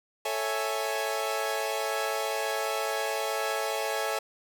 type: chord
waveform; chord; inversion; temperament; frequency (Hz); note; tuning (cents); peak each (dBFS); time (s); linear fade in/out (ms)
sawtooth; A major seventh; none; equal; 440 / 554.4 / 659.3 / 830.6; A4 / C#5 / E5 / G#5; 0 / 0 / 0 / 0; -30; 0.25-4.19; 5
effects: none